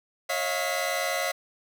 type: tone cluster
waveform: sawtooth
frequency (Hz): 551 / 640 / 709 / 2013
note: C#5 / D#5 / F5 / B6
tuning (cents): -11 / +49 / +26 / +33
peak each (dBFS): -28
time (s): 0.29-1.32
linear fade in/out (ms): 10
effects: none